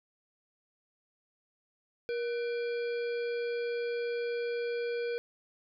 harmonic tone with a mistuned harmonic, 473.9 Hz, A#4, 28 cents sharp, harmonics 1 / 3 / 5 / 7 / 9 / 10, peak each -31 / -44 / -45 / -53 / -55 / -55 dBFS, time 2.09-5.18 s, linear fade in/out 0 ms, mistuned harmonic 3, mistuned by +100 cents, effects none

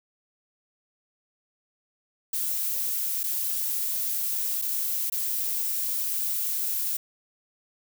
violet noise with dropouts, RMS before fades -28 dBFS, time 2.33-6.97 s, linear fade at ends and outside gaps 5 ms, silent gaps 3.233-3.238 / 4.617-4.621 / 5.099-5.121 s, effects none

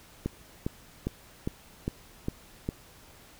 click train, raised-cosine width 3 ms, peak -16 dBFS, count 7, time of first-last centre 0.26-2.689 s, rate 2.47 Hz, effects pink hiss -54 dBFS RMS until 3.39 s

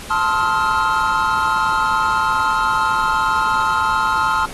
triangle chord, F dominant seventh, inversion first, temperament equal with one note detuned, 880 / 1046.5 / 1275.8 / 1396.9 Hz, A5 / C6 / Eb6 / F6, 0 / 0 / +43 / 0 cents, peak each -19 dBFS, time 0.1-4.46 s, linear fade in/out 10 ms, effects pink hiss -34 dBFS RMS until 4.53 s + AAC 32 kbps

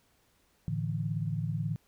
sine chord, A suspended fourth, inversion none, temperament just, 110 / 146.67 / 165 Hz, A2 / D3 / E3, 0 / -2 / +2 cents, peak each -34 dBFS, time 0.68-1.76 s, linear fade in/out 0 ms, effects pink hiss -69 dBFS RMS until 1.87 s

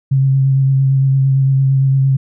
sine tone with vibrato, 134.9 Hz, C#3, 47 cents flat, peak -9 dBFS, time 0.11-2.17 s, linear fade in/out 10 ms, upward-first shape sine, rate 8.8 Hz, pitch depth 18 cents each way, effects none

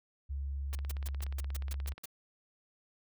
sine tone with pitch glide, 69.3 to 68.58 Hz, C#2 to C#2, 0 to -18 cents, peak -34 dBFS, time 0.29-1.94 s, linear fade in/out 20 ms, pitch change -18 cents, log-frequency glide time 1.03-1.54 s
white noise bursts, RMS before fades -43 dBFS, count 9, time 0.73-2.057 s, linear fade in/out 5 ms, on 23 ms, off 140 ms
click train, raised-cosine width 0.3 ms, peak -32 dBFS, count 22, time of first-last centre 0.73-1.98 s, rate 16.8 Hz
effects none

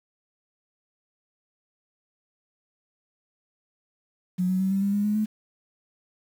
sine tone with pitch steps, 181.7 / 186.05 / 190.51 / 195.08 / 199.75 / 204.5 / 209.4 / 214.5 Hz, F#3 / F#3 / G3 / G3 / G3 / G#3 / G#3 / A3, -31 / +10 / -49 / -8 / +33 / -26 / +15 / -44 cents, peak -21 dBFS, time 4.38-5.26 s, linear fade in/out 20 ms, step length 110 ms, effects 8-bit

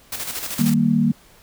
white noise with tremolo, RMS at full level -27 dBFS, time 0.12-0.74 s, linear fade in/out 5 ms, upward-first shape square, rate 13 Hz, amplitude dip 50%
sine chord, Eb major, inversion none, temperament equal, 155.56 / 196 / 233.1 Hz, Eb3 / G3 / Bb3, 0 / 0 / 0 cents, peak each -21 / -20 / -17 dBFS, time 0.59-1.12 s, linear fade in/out 5 ms
effects pink hiss -51 dBFS RMS until 1.42 s

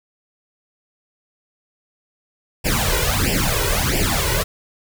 pink noise with flanger, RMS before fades -19 dBFS, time 2.64-4.44 s, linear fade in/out 20 ms, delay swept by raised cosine 0.38 to 2.08 ms, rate 1.5 Hz, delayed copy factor +0.9, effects none

